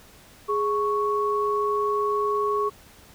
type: tone pair together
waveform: sine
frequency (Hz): 415.6 / 1108.7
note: G#4 / C#6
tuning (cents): +1 / 0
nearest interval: octave + perfect fourth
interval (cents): 1699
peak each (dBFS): -24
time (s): 0.48-2.7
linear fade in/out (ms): 20
effects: pink hiss -51 dBFS RMS until 3.14 s